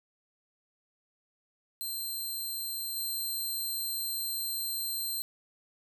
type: tone with level steps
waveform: 5% pulse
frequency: 4135 Hz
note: C8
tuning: 21 cents flat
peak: -27 / -25 dBFS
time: 1.81-5.22 s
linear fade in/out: 0 ms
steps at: 2.96 s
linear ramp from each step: 5 ms
effects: none